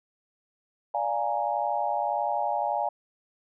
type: chord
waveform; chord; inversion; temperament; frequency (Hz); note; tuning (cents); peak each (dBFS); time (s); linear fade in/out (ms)
sine; Bb dominant seventh; first; equal; 587.3 / 698.5 / 830.6 / 932.3; D5 / F5 / Ab5 / Bb5; 0 / 0 / 0 / 0; -32 / -30 / -28 / -33; 0.94-2.89; 5
effects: none